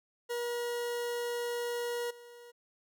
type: tone with level steps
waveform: 40% pulse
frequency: 478.5 Hz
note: A#4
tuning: 45 cents sharp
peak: -32 / -49 dBFS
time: 0.29-2.52 s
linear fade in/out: 20 ms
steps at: 2.1 s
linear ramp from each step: 10 ms
effects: none